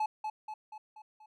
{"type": "tone with echo", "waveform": "triangle", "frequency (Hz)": 860, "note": "A5", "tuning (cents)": -40, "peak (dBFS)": -26, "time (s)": [0, 0.06], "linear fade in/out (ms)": 5, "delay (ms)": 240, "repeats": 5, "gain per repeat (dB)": -5, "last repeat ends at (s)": 1.26, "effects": []}